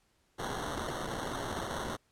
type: noise with sample-and-hold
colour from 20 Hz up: white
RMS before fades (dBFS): -37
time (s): 0.38-1.97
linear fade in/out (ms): 20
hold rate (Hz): 2450
effects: pink hiss -72 dBFS RMS until 2.11 s + low-pass 11000 Hz 12 dB/octave